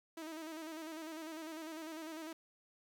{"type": "tone with vibrato", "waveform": "sawtooth", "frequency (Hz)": 318.7, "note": "D#4", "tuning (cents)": 42, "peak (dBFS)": -40, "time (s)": [0.17, 2.33], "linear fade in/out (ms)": 5, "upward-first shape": "square", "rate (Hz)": 10, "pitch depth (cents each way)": 49, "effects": ["11-bit"]}